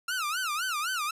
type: tone with vibrato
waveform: sawtooth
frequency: 1344 Hz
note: E6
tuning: 33 cents sharp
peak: -25 dBFS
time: 0.08-1.11 s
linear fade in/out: 5 ms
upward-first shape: sine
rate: 3.9 Hz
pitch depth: 230 cents each way
effects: resampled to 32000 Hz